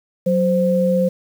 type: tone pair together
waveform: sine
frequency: 185 / 520.5 Hz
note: F#3 / C5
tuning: 0 / -9 cents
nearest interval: octave + tritone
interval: 1791 cents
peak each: -17 / -16 dBFS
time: 0.26-1.09 s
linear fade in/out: 10 ms
effects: 7-bit